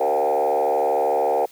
sine tone with frequency modulation, 622.3 Hz, D#5, in tune, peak -16 dBFS, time 0-1.46 s, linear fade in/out 10 ms, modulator 73.2 Hz, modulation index 2.9, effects tanh soft clip ceiling -13 dBFS + white hiss -50 dBFS RMS until 1.51 s

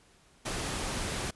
pink noise, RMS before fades -34 dBFS, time 0.45-1.31 s, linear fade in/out 10 ms, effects pink hiss -62 dBFS RMS until 1.35 s + resampled to 24000 Hz

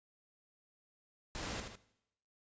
pink noise with echo, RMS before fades -42 dBFS, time 1.35-1.6 s, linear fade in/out 0 ms, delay 77 ms, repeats 2, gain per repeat -5 dB, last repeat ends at 1.754 s, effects noise-tail reverb RT60 0.8 s tail -18 dB re dry + resampled to 16000 Hz

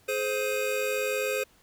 square tone cluster, 422.8 / 522 / 2492 Hz, G#4 / C5 / D#7, +31 / -4 / +2 cents, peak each -32 / -30 / -34 dBFS, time 0.08-1.44 s, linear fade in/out 10 ms, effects pink hiss -61 dBFS RMS until 1.62 s

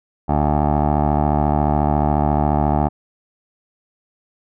15% pulse tone with low-pass filter, 74.2 Hz, D2, 18 cents sharp, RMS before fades -17 dBFS, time 0.28-2.89 s, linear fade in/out 20 ms, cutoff 840 Hz, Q 3.8, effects none

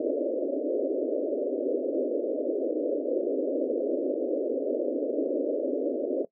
white band-pass noise, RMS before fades -28 dBFS, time 0-6.25 s, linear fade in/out 5 ms, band 260 to 600 Hz, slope 96 dB/octave, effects noise-tail reverb RT60 0.1 s tail -19 dB re dry

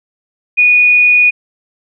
sine tone, 2463 Hz, D#7, 18 cents flat, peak -5 dBFS, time 0.57-1.31 s, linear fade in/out 20 ms, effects none

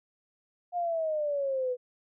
sine exponential sweep, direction down, 717 to 491.1 Hz, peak -27 dBFS, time 0.72-1.77 s, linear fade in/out 50 ms, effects none

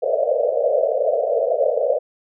white band-pass noise, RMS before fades -19 dBFS, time 0.02-1.99 s, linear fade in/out 20 ms, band 460 to 660 Hz, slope 96 dB/octave, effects none

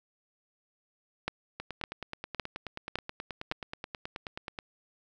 two click trains, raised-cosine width 0.3 ms, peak -14 / -21 dBFS, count 5 / 29, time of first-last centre 1.28-3.515 / 1.6-4.588 s, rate 1.79 / 9.37 Hz, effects none

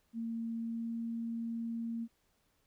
sine tone with pitch glide, 228.8 to 230.3 Hz, A#3 to A#3, -32 to -21 cents, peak -35 dBFS, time 0.13-2.08 s, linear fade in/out 50 ms, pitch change +11 cents, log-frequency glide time 0.58-0.92 s, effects pink hiss -75 dBFS RMS until 2.66 s

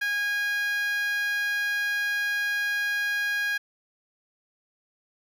10% pulse tone with high-pass filter, 820 Hz, G#5, 22 cents flat, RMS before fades -27 dBFS, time 0.01-3.58 s, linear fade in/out 10 ms, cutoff 1600 Hz, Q 5.8, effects none

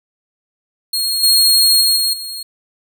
sawtooth tone with level steps, 4272 Hz, C8, 35 cents sharp, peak -13 / -6 / -8 / -11 / -22 dBFS, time 0.93-2.43 s, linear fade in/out 5 ms, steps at 1.23 / 1.81 / 1.96 / 2.13 s, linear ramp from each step 5 ms, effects none

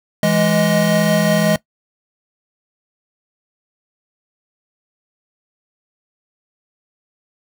square tone cluster, 165.5 / 207.5 / 628 Hz, E3 / G#3 / D#5, +7 / -1 / +16 cents, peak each -18 dBFS, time 0.23-1.56 s, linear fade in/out 2 ms, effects noise-tail reverb RT60 0.1 s tail -19 dB re dry

